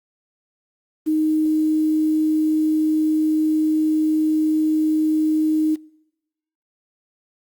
sine tone with quantisation, 311.1 Hz, D#4, in tune, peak -16 dBFS, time 1.06-5.76 s, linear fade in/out 20 ms, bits 7, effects noise-tail reverb RT60 1.0 s tail -25 dB re dry + Opus 32 kbps

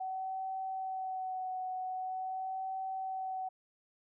sine tone with vibrato, 753 Hz, F#5, 30 cents sharp, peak -35 dBFS, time 0-3.49 s, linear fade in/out 10 ms, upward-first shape sine, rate 0.44 Hz, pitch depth 22 cents each way, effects none

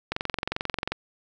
click train, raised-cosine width 0.3 ms, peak -11 dBFS, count 19, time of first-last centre 0.12-0.92 s, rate 22.5 Hz, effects none

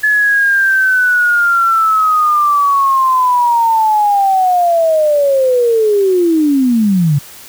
sine linear sweep, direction down, 1717 to 135.9 Hz, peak -8 dBFS, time 0.03-7.19 s, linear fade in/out 10 ms, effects white hiss -35 dBFS RMS until 7.48 s

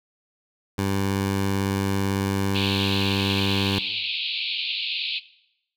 15% pulse tone, 98 Hz, G2, in tune, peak -16 dBFS, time 0.78-3.79 s, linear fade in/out 5 ms
pink band-pass noise, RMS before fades -28 dBFS, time 2.54-5.2 s, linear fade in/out 20 ms, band 2400 to 4400 Hz, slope 96 dB/octave
effects noise-tail reverb RT60 0.8 s tail -18 dB re dry

